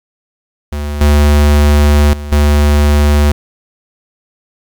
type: tone with level steps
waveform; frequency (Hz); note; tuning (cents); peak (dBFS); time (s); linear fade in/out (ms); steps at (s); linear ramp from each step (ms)
square; 73.42; D2; 0; -17 / -6 / -22 / -7; 0.72-3.32; 5; 1.01 / 2.13 / 2.32; 2
effects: 8-bit